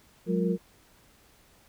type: tone cluster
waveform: sine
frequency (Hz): 182.3 / 206.5 / 352.7 / 464.1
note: F#3 / G#3 / F4 / A#4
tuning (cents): -25 / -10 / +17 / -8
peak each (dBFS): -26 / -31 / -33 / -30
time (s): 0.26-0.58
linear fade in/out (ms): 50
effects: pink hiss -60 dBFS RMS until 1.68 s